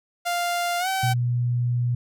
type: tone with pitch glide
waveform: sawtooth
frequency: 698 to 765.6 Hz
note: F5 to G5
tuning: -1 to -41 cents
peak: -19 dBFS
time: 0.25-1.14 s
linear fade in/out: 20 ms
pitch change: +160 cents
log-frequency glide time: 0.79-0.88 s
type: tone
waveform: sine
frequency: 121.6 Hz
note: B2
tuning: 26 cents flat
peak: -20 dBFS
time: 1.03-1.95 s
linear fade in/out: 5 ms
effects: none